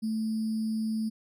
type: tone with sample-and-hold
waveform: sine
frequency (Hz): 220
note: A3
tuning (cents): 0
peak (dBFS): -27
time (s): 0.02-1.1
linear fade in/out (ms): 20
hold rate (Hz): 4900
effects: resampled to 32000 Hz